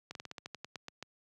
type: slowing click train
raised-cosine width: 0.2 ms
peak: -25 dBFS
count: 12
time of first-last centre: 0.11-1.026 s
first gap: 42 ms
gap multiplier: 1.13
effects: high-pass 100 Hz 12 dB/octave